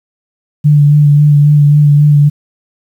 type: tone with vibrato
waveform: sine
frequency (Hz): 146.83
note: D3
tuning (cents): 0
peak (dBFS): -3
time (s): 0.64-2.3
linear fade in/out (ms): 20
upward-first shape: sine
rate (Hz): 3.7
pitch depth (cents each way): 24
effects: 7-bit